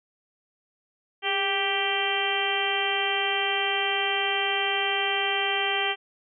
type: harmonic tone with a mistuned harmonic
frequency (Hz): 392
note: G4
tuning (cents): 0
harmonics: 1 / 2 / 3 / 4 / 5 / 6 / 7 / 8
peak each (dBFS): -32 / -30 / -35 / -34 / -31 / -32 / -32 / -29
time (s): 1.22-5.96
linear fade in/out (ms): 50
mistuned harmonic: 1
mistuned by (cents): +49
effects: none